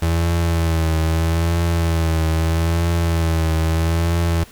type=tone with vibrato; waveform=35% pulse; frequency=82.41 Hz; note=E2; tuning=in tune; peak=-14 dBFS; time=0.02-4.44 s; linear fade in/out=5 ms; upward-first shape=triangle; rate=0.78 Hz; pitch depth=54 cents each way; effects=pink hiss -44 dBFS RMS until 4.51 s